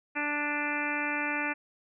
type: harmonic tone with a mistuned harmonic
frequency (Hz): 293.7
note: D4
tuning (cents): 0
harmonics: 1 / 2 / 3 / 4 / 5 / 6 / 7 / 8 / 9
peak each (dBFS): -36 / -41 / -37 / -41 / -36 / -36 / -38 / -35 / -39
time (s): 0.15-1.54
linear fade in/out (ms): 20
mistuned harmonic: 8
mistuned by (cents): +21
effects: none